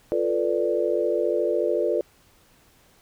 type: chord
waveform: sine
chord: B half-diminished seventh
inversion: second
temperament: equal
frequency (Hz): 349.2 / 440 / 493.9 / 587.3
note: F4 / A4 / B4 / D5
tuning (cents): 0 / 0 / 0 / 0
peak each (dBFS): -26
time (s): 0.12-2.01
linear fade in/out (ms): 0
effects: pink hiss -58 dBFS RMS until 3.01 s